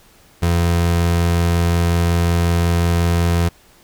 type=tone; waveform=30% pulse; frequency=85.5 Hz; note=F2; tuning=36 cents flat; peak=-11 dBFS; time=0.42-3.49 s; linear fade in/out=10 ms; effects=pink hiss -50 dBFS RMS until 3.83 s